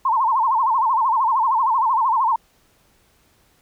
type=tone with vibrato; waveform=sine; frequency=975 Hz; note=B5; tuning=23 cents flat; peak=-15 dBFS; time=0.05-2.36 s; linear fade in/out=5 ms; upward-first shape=sine; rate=13 Hz; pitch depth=190 cents each way; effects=pink hiss -59 dBFS RMS until 3.61 s